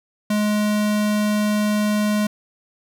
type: tone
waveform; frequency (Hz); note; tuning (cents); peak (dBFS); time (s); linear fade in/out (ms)
square; 210; G#3; +19; -18; 0.3-2.27; 5
effects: none